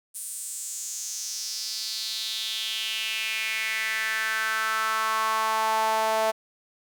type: tone with high-pass filter sweep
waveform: sawtooth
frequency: 220 Hz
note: A3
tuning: in tune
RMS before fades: -28 dBFS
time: 0.14-6.32 s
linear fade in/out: 20 ms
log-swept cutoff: 9400 to 700 Hz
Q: 4.2
effects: none